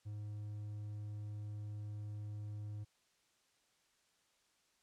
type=tone; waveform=triangle; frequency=104.7 Hz; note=G#2; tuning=15 cents sharp; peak=-40 dBFS; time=0.05-2.85 s; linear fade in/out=20 ms; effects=white hiss -75 dBFS RMS until 4.82 s + low-pass 8000 Hz 12 dB/octave